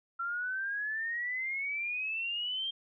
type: exponential sweep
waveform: sine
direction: up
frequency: 1357 to 3204 Hz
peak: -32 dBFS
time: 0.19-2.71 s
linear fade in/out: 10 ms
effects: none